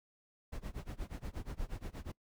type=noise with tremolo; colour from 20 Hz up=brown; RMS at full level=-39 dBFS; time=0.52-2.12 s; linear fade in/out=10 ms; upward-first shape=sine; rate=8.4 Hz; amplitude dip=95%; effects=noise-tail reverb RT60 0.1 s tail -23 dB re dry